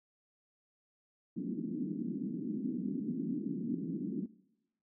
white band-pass noise, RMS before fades -37 dBFS, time 1.36-4.26 s, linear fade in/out 10 ms, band 170 to 310 Hz, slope 48 dB/octave, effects noise-tail reverb RT60 0.9 s tail -21 dB re dry

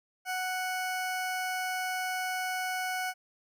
20% pulse tone, 740 Hz, F#5, in tune, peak -26 dBFS, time 0.25-3.14 s, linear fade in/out 50 ms, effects none

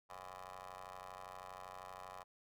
15% pulse ring-modulated tone, 92.6 Hz, F#2, 2 cents sharp, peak -40 dBFS, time 0.09-2.24 s, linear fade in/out 20 ms, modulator 912 Hz, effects none

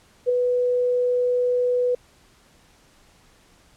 sine tone with ADSR envelope, 493.9 Hz, B4, in tune, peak -14 dBFS, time 0.26-1.95 s, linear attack 32 ms, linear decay 8 ms, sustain -4 dB, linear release 5 ms, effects pink hiss -56 dBFS RMS until 3.76 s + low-pass 10000 Hz 12 dB/octave

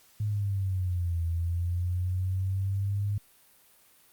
sine exponential two-way sweep, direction down then up, 106.6 to 83.1 to 102.8 Hz, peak -26 dBFS, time 0.2-3.18 s, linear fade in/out 5 ms, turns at 1.24 s, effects white hiss -60 dBFS RMS until 4.12 s + Opus 48 kbps

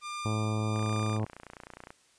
sawtooth tone with tremolo, 1198 Hz, D6, 34 cents sharp, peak -31 dBFS, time 0.01-1.2 s, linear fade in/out 50 ms, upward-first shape triangle, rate 1.3 Hz, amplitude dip 50%
harmonic tone, 107.9 Hz, A2, 33 cents flat, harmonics 1 / 2 / 3 / 4 / 5 / 6 / 7 / 8 / 9 / 10, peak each -29 / -35 / -39 / -41 / -43 / -45 / -46 / -47 / -48 / -49 dBFS, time 0.25-1.25 s, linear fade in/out 5 ms
click train, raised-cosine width 0.5 ms, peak -29 dBFS, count 35, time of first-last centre 0.76-1.905 s, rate 29.7 Hz
effects white hiss -64 dBFS RMS until 2.18 s + resampled to 22050 Hz

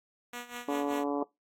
5% pulse tone with tremolo, 242.3 Hz, B3, 33 cents flat, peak -26 dBFS, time 0.33-1.04 s, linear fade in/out 2 ms, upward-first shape sine, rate 5.2 Hz, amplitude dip 80%
harmonic tone, 143.3 Hz, D3, 42 cents flat, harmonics 2 / 3 / 4 / 5 / 6 / 7 / 8, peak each -31 / -35 / -37 / -39 / -41 / -42 / -43 dBFS, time 0.68-1.23 s, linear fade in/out 5 ms
effects noise-tail reverb RT60 0.2 s tail -21 dB re dry + AAC 64 kbps

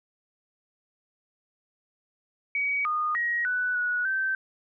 sine tone with pitch steps, 2263 / 1227 / 1893 / 1489 / 1464 / 1551 Hz, C#7 / D#6 / A#6 / F#6 / F#6 / G6, +35 / -25 / +26 / +11 / -19 / -19 cents, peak -24 dBFS, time 2.55-4.35 s, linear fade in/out 2 ms, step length 300 ms, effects none

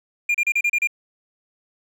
triangle tone bursts, 2402 Hz, D7, 38 cents sharp, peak -15 dBFS, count 7, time 0.29-0.873 s, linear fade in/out 5 ms, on 55 ms, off 33 ms, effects none

